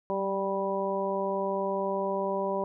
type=harmonic tone with a mistuned harmonic; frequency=195.6 Hz; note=G3; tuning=4 cents flat; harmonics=1 / 2 / 3 / 4 / 5; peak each=-36 / -32 / -31 / -38 / -33 dBFS; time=0.1-2.64 s; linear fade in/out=0 ms; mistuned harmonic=1; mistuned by=-25 cents; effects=none